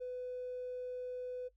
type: tone with tanh clipping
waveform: triangle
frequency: 500 Hz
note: B4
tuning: 21 cents sharp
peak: -38 dBFS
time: 0-1.49 s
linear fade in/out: 20 ms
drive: 1 dB
effects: noise-tail reverb RT60 0.1 s tail -19 dB re dry + added 50 Hz sine -69 dBFS peak until 1.56 s